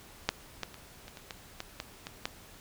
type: clicks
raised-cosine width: 0.2 ms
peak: -8 / -16 / -28 / -28 / -28 / -21 / -19 / -18 / -21 / -14 dBFS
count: 10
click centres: 0.29 / 0.633 / 0.743 / 1.081 / 1.172 / 1.308 / 1.604 / 1.801 / 2.069 / 2.255 s
effects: pink hiss -53 dBFS RMS until 2.6 s